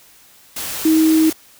sine tone in noise, 317.3 Hz, D#4, 34 cents sharp, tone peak -10 dBFS, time 0.85-1.3 s, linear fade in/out 5 ms, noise white, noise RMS -26 dBFS, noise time 0.56-1.33 s, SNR +13 dB, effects white hiss -48 dBFS RMS until 1.59 s

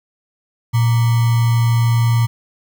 sine tone with sample-and-hold, 116.54 Hz, A#2, in tune, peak -11 dBFS, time 0.73-2.27 s, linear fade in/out 20 ms, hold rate 1050 Hz, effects none

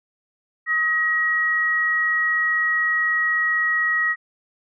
sine tone pair together, 1266.9 / 1902 Hz, D#6 / A#6, +31 / +34 cents, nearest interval perfect fifth, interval 703 cents, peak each -27 / -18 dBFS, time 0.66-4.16 s, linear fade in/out 50 ms, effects none

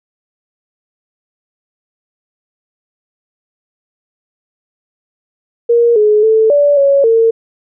sine tone with pitch steps, 470.8 / 422.9 / 440.8 / 578 / 557 / 454.1 Hz, A#4 / G#4 / A4 / D5 / C#5 / A#4, +17 / +31 / +3 / -28 / +8 / -45 cents, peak -6 dBFS, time 5.69-7.31 s, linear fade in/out 10 ms, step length 270 ms, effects none

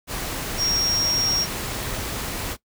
sine tone in noise, 5588 Hz, F8, in tune, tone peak -20 dBFS, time 0.57-1.47 s, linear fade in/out 50 ms, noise pink, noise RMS -29 dBFS, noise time 0.07-2.57 s, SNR +6 dB, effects noise-tail reverb RT60 0.1 s tail -19 dB re dry

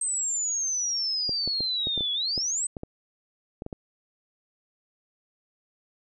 sine exponential two-way sweep, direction down then up, 8330 to 3352 to 8330 Hz, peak -25 dBFS, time 0.01-2.67 s, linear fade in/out 5 ms, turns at 2.13 s
clicks, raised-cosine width 2 ms, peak -21 dBFS, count 12, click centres 1.293 / 1.476 / 1.606 / 1.871 / 1.977 / 2.008 / 2.378 / 2.768 / 2.834 / 3.621 / 3.664 / 3.728 s
effects none

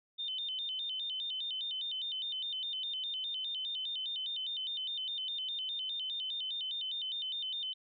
sine tone with vibrato, 3325 Hz, G#7, 1 cent sharp, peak -35 dBFS, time 0.18-7.74 s, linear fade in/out 20 ms, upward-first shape square, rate 4.9 Hz, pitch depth 150 cents each way, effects none

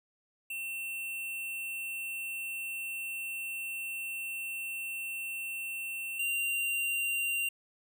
square tone pair in turn, 2700 / 2771 Hz, E7 / F7, +41 / -14 cents, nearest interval unison, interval 45 cents, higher second, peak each -36 / -30 dBFS, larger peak second, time 0.5-6.19 / 6.19-7.49 s, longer first, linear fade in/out 5 ms, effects none

